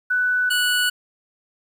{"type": "tone pair in turn", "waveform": ["sine", "25% pulse"], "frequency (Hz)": [1491, 1474.7], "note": ["F#6", "F#6"], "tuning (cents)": [13, -6], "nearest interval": "unison", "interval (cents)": 19, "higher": "first", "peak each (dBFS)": [-17, -14], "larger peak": "second", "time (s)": [[0.1, 0.5], [0.5, 0.9]], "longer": "neither", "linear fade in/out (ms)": 10, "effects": ["9-bit"]}